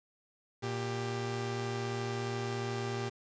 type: tone pair together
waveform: sawtooth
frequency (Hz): 117.2 / 394.6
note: A#2 / G4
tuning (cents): +10 / +11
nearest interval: octave + major sixth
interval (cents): 2101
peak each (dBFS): -32 / -33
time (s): 0.62-3.1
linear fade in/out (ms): 20
effects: resampled to 16000 Hz + 9-bit